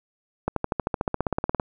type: accelerating click train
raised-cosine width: 1 ms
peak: -9 dBFS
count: 18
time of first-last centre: 0.48-1.598 s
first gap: 83 ms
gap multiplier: 0.97
effects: none